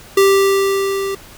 square tone with level ramp, 392 Hz, G4, in tune, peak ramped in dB -8 to -20 dBFS, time 0.17-1.15 s, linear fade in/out 5 ms, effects pink hiss -40 dBFS RMS until 1.37 s

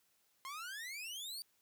sawtooth exponential sweep, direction up, 1041 to 4699 Hz, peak -40 dBFS, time 0.45-1.42 s, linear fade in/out 0 ms, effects white hiss -75 dBFS RMS until 1.61 s + high-pass 60 Hz 12 dB/octave

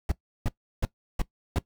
brown noise bursts, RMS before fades -24 dBFS, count 5, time 0.09-1.585 s, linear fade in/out 2 ms, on 27 ms, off 340 ms, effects noise-tail reverb RT60 0.1 s tail -19 dB re dry

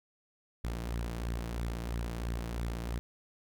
sawtooth tone with flanger, 58 Hz, A#1, 8 cents flat, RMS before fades -36 dBFS, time 0.64-2.99 s, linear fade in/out 0 ms, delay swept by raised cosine 0.51 to 6.41 ms, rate 3 Hz, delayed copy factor +0.5, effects none

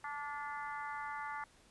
harmonic tone with a mistuned harmonic, 291.1 Hz, D4, 15 cents flat, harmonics 3 / 4 / 5 / 6 / 7, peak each -43 / -45 / -47 / -49 / -50 dBFS, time 0.04-1.44 s, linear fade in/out 2 ms, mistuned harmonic 5, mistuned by -27 cents, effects pink hiss -65 dBFS RMS until 1.7 s + resampled to 24000 Hz

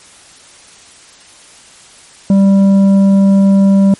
sine tone with tanh clipping, 196 Hz, G3, in tune, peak -6 dBFS, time 2.3-3.94 s, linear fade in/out 2 ms, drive 7 dB, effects white hiss -40 dBFS RMS until 3.99 s + MP3 48 kbps

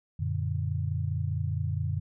sine chord, Gb augmented, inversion none, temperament equal with one note detuned, 91.91 / 116.54 / 146.83 Hz, Gb2 / Bb2 / D3, -11 / 0 / 0 cents, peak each -30 / -33 / -32 dBFS, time 0.19-2 s, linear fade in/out 10 ms, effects none

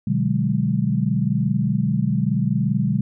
sine chord, G# half-diminished seventh, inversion first, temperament just, 124.59 / 149.51 / 186.89 / 207.7 Hz, B2 / D3 / F#3 / G#3, +16 / +31 / +18 / 0 cents, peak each -23 dBFS, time 0.07-3.01 s, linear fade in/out 5 ms, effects none

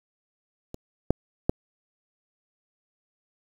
clicks, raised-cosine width 2 ms, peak -23 / -6 / -7 dBFS, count 3, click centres 0.744 / 1.106 / 1.495 s, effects 7-bit

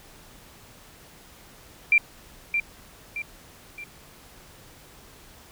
sine tone with echo, 2364 Hz, D7, 11 cents sharp, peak -14 dBFS, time 1.92-1.98 s, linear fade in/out 2 ms, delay 620 ms, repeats 3, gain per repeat -7 dB, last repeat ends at 3.84 s, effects pink hiss -50 dBFS RMS until 5.51 s

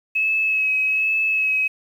sine tone with vibrato, 2577 Hz, E7, 40 cents flat, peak -17 dBFS, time 0.15-1.68 s, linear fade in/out 10 ms, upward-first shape sine, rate 1.2 Hz, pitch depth 21 cents each way, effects 8-bit

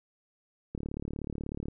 click train, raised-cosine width 3 ms, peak -23 dBFS, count 35, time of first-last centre 0.75-1.684 s, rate 36.4 Hz, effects none

